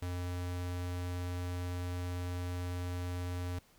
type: tone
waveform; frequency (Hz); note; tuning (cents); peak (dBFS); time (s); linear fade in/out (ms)
square; 89.1; F2; +35; -36; 0.02-3.59; 5
effects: pink hiss -65 dBFS RMS until 3.78 s

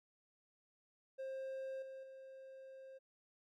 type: tone with level steps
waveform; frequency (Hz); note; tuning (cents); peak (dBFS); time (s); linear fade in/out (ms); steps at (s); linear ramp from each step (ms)
triangle; 531; C5; +25; -40 / -46 / -50; 1.18-2.99; 20; 1.82 / 2.03; 5
effects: none

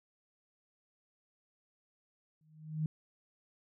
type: tone with exponential growth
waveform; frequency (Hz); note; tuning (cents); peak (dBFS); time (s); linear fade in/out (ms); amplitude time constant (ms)
sine; 155.56; D#3; 0; -28; 2.41-2.86; 2; 96
effects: none

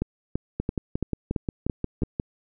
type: two click trains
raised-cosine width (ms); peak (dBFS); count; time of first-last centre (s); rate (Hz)
3; -13 / -12; 10 / 7; 0.6-2.199 / 0.02-2.033; 5.63 / 2.98
effects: none

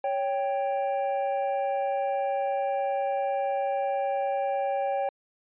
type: tone pair together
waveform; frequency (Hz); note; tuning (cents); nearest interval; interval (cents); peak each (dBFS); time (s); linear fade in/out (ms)
triangle; 556 / 786.3; C#5 / G5; +5 / +5; tritone; 600; -26; 0.04-5.09; 2
effects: resampled to 8000 Hz

